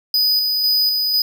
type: tone with tremolo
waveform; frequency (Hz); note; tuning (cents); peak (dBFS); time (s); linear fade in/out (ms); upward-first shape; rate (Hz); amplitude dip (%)
square; 4978; D#8; 0; -14; 0.14-1.22; 2; square; 2; 30
effects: none